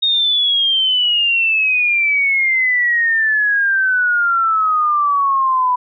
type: exponential sweep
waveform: sine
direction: down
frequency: 3729 to 987.8 Hz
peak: -12 dBFS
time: 0.02-5.76 s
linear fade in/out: 10 ms
effects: none